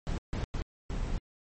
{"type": "noise bursts at uneven times", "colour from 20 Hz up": "brown", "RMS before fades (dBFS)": -32, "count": 4, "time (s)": [[0.07, 0.18], [0.33, 0.44], [0.54, 0.62], [0.9, 1.18]], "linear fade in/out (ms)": 0, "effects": ["MP3 32 kbps"]}